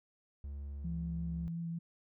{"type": "tone", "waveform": "triangle", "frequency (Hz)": 70.8, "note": "C#2", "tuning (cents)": 37, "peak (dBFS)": -38, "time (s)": [0.44, 1.48], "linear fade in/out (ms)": 0}
{"type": "tone with vibrato", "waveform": "sine", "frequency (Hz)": 167.7, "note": "E3", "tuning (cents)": 30, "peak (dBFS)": -36, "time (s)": [0.84, 1.79], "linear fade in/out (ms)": 10, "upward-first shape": "triangle", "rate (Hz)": 5.6, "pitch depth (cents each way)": 14}
{"effects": []}